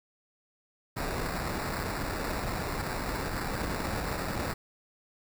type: noise with sample-and-hold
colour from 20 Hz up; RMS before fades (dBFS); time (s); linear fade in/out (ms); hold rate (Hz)
pink; -33; 0.96-4.54; 10; 3150
effects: none